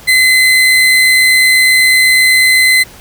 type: tone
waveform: 35% pulse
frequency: 2042 Hz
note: C7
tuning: 43 cents flat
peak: -4 dBFS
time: 0.07-2.84 s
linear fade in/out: 20 ms
effects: pink hiss -36 dBFS RMS until 3 s